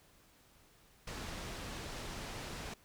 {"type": "low-pass noise", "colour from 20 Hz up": "pink", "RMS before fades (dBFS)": -44, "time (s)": [1.07, 2.74], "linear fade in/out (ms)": 5, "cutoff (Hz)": 7200, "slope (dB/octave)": 12, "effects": ["pink hiss -65 dBFS RMS until 2.84 s"]}